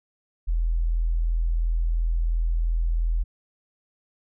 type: tone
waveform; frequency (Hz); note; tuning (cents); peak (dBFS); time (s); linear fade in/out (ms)
sine; 41.45; E1; +10; -20; 0.47-3.24; 20
effects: none